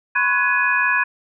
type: tone cluster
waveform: sine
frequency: 1003 / 1088 / 1486 / 1685 / 2487 Hz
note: B5 / C#6 / F#6 / G#6 / D#7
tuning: +26 / -33 / +7 / +25 / -1 cents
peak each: -24 / -26 / -24 / -18 / -22 dBFS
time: 0.15-1.04 s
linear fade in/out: 10 ms
effects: none